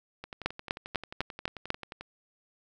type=two click trains; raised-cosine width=0.3 ms; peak=-11 / -24 dBFS; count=6 / 21; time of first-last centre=0.46-1.704 / 0.24-2.01 s; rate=4.02 / 11.3 Hz; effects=none